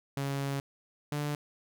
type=tone pair in turn; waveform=sawtooth; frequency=138.8 / 147.05 Hz; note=C#3 / D3; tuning=+3 / +3 cents; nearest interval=minor second; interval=100 cents; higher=second; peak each=-27 / -27 dBFS; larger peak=neither; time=0.17-0.6 / 1.12-1.35 s; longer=first; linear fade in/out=2 ms; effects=none